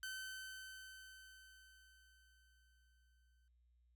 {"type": "tone with exponential decay", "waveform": "sawtooth", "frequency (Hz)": 1532, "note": "G6", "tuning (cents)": -40, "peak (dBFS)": -40, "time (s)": [0.03, 3.48], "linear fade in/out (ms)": 1, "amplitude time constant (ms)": 750, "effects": ["added 60 Hz sine -70 dBFS peak until 3.95 s"]}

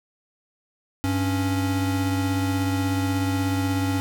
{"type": "tone pair together", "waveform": "square", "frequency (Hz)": [97.82, 277], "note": ["G2", "C#4"], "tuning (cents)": [-3, -1], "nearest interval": "octave + tritone", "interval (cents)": 1802, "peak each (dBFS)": -25, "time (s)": [1.04, 4], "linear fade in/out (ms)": 0, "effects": []}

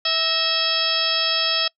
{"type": "harmonic tone with a mistuned harmonic", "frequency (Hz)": 654, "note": "E5", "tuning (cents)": -14, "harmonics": [1, 2, 3, 4, 5, 6, 7, 8], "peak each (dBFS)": [-30, -29, -32, -28, -24, -27, -29, -23], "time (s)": [0.05, 1.68], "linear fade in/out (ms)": 5, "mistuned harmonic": 3, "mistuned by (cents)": -76, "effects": ["noise-tail reverb RT60 0.1 s tail -24 dB re dry"]}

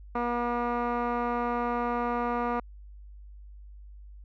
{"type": "tone with low-pass filter", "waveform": "15% pulse", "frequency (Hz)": 240, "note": "B3", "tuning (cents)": -49, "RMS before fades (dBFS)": -29, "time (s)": [0.15, 2.6], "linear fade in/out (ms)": 5, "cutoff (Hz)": 1400, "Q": 3.5, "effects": ["added 50 Hz sine -44 dBFS peak until 4.24 s"]}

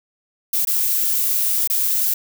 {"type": "noise with dropouts", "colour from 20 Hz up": "violet", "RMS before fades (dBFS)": -19, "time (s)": [0.53, 2.14], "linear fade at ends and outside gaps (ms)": 5, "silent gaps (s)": [[0.651, 0.671], [1.675, 1.699]], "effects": []}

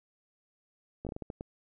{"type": "slowing click train", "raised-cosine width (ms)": 2, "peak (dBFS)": -25, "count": 8, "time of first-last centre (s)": [1.05, 1.409], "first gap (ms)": 17, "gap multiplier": 1.36, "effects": []}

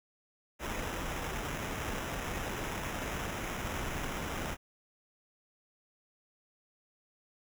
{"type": "noise with sample-and-hold", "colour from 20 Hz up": "pink", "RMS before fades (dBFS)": -37, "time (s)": [0.59, 4.57], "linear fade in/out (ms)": 50, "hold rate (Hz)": 4410, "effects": []}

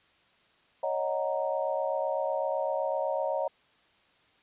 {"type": "chord", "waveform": "sine", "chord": "D# minor seventh", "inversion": "third", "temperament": "equal", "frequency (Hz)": [554.4, 622.3, 740, 932.3], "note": ["C#5", "D#5", "F#5", "A#5"], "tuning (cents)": [0, 0, 0, 0], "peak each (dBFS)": [-31, -31, -36, -35], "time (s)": [0.83, 3.48], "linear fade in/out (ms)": 5, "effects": ["white hiss -64 dBFS RMS until 4.42 s", "resampled to 8000 Hz"]}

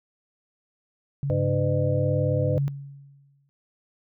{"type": "tone with vibrato", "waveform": "sine", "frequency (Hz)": 139.3, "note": "C#3", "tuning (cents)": 9, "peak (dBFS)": -24, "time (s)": [1.23, 2.68], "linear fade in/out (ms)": 0, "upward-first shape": "sine", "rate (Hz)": 2.4, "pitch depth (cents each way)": 21}
{"type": "harmonic tone", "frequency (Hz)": 101, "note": "G#2", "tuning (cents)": -48, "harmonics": [1, 3, 5, 6], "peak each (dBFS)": [-26, -33, -26, -30], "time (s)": [1.3, 2.58], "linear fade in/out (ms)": 0}
{"type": "tone with exponential decay", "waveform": "sine", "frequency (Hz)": 140, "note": "C#3", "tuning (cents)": 18, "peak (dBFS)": -25, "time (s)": [2.57, 3.49], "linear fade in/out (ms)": 0, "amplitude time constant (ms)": 200}
{"effects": []}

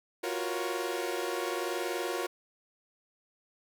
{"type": "chord", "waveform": "sawtooth", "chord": "Gb major seventh", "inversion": "third", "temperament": "equal with one note detuned", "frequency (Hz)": [349.2, 370, 471.6, 554.4], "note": ["F4", "Gb4", "Bb4", "Db5"], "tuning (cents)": [0, 0, 20, 0], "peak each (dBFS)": [-32, -33, -33, -35], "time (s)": [0.23, 2.27], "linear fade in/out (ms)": 10, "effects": []}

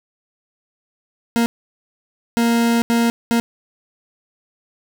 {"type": "tone bursts at uneven times", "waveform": "40% pulse", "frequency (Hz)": 233.2, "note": "A#3", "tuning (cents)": 1, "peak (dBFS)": -13, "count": 4, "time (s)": [[1.36, 1.46], [2.37, 2.82], [2.9, 3.1], [3.31, 3.4]], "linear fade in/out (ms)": 0, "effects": []}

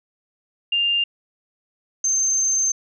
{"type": "tone pair in turn", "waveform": "sine", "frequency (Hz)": [2800, 6286], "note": ["F7", "G8"], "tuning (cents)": [4, 4], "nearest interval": "octave + major second", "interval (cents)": 1400, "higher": "second", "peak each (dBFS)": -17, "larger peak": "neither", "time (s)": [[0.72, 1.04], [2.04, 2.72]], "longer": "second", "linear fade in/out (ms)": 5, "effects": []}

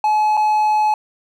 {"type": "tone with dropouts", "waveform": "triangle", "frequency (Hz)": 853, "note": "G#5", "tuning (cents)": 46, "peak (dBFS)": -11, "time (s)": [0.04, 0.94], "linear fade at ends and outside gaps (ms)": 2, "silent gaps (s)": [0.37, 0.374], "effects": []}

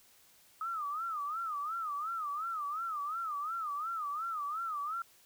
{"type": "tone with vibrato", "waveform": "sine", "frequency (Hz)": 1251, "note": "D#6", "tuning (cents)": 9, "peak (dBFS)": -34, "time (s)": [0.61, 5.02], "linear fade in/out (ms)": 2, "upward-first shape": "sine", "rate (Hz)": 2.8, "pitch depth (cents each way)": 160, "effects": ["white hiss -63 dBFS RMS until 5.25 s"]}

